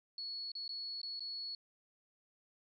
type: tone with dropouts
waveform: sine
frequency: 4380 Hz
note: C#8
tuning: 22 cents flat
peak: -40 dBFS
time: 0.18-1.55 s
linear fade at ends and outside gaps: 2 ms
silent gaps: 0.518-0.552 / 0.679-0.691 / 1.016-1.031 / 1.195-1.205 s
effects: none